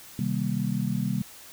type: chord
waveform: sine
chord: C minor seventh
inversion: none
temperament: just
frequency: 130.81 / 156.98 / 196.22 / 235.5 Hz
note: C3 / Eb3 / G3 / Bb3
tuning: 0 / +16 / +2 / +18 cents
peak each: -30 / -32 / -28 / -32 dBFS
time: 0.19-1.22 s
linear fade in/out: 2 ms
effects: white hiss -47 dBFS RMS until 1.52 s